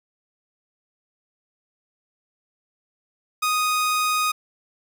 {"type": "tone", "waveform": "sawtooth", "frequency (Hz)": 1244.5, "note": "D#6", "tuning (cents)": 0, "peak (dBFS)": -16, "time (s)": [3.42, 4.32], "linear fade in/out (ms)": 10, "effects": []}